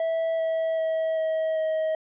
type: tone with pitch steps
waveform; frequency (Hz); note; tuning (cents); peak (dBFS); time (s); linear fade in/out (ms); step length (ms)
triangle; 654 / 648.7 / 643.5 / 638.3 / 633.2; E5 / E5 / E5 / D#5 / D#5; -14 / -28 / -42 / +44 / +30; -21; 0-1.95; 2; 390
effects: resampled to 8000 Hz